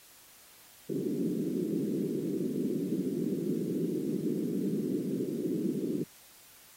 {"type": "band-pass noise", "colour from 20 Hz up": "white", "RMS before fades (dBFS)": -32, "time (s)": [0.89, 6.04], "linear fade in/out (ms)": 10, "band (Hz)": [160, 390], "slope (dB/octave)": 48, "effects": ["white hiss -56 dBFS RMS until 6.76 s", "AAC 48 kbps"]}